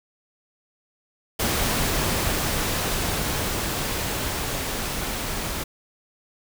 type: noise with level ramp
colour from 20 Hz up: pink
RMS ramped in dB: -23 to -29 dBFS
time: 1.39-5.64 s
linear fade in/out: 10 ms
effects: none